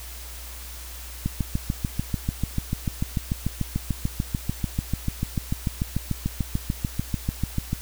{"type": "click train", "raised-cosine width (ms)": 5, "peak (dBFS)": -11, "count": 45, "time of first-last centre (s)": [1.26, 7.731], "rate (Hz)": 6.8, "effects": ["added 60 Hz sine -38 dBFS peak until 7.81 s", "white hiss -41 dBFS RMS until 7.81 s"]}